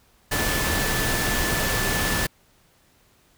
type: tone in noise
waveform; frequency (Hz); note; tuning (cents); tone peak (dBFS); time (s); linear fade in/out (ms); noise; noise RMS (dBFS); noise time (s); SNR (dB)
sine; 1747; A6; -13; -29; 0.31-2.27; 10; pink; -24; 0.31-2.27; -8
effects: pink hiss -60 dBFS RMS until 3.37 s